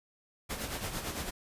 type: noise with tremolo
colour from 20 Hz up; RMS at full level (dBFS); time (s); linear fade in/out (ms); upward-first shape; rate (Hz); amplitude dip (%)
pink; -35; 0.49-1.31; 20; sine; 8.9; 55
effects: resampled to 32000 Hz